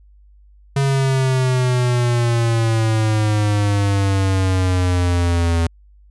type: exponential sweep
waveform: square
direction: down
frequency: 138.59 to 83 Hz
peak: -15 dBFS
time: 0.76-5.67 s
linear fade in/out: 5 ms
effects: added 50 Hz sine -45 dBFS peak until 6.1 s + resampled to 24000 Hz